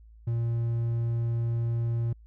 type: tone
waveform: triangle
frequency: 116.54 Hz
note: A#2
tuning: in tune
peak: -23 dBFS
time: 0.27-2.13 s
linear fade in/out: 5 ms
effects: added 55 Hz sine -49 dBFS peak until 2.26 s